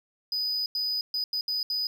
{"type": "tone bursts at uneven times", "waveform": "triangle", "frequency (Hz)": 4978, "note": "D#8", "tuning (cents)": 0, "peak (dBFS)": -25, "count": 6, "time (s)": [[0.32, 0.66], [0.75, 1.01], [1.14, 1.24], [1.33, 1.41], [1.48, 1.63], [1.7, 1.87]], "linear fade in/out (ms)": 2, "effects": []}